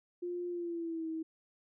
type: tone with pitch glide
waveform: sine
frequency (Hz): 352.4 to 321.3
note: F4 to E4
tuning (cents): +16 to -44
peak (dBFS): -35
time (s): 0.22-1.23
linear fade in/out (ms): 10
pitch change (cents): -160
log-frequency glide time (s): 0.49-1.08
effects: none